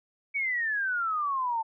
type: exponential sweep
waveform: sine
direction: down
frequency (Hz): 2277 to 880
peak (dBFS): -26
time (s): 0.34-1.63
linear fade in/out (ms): 20
effects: none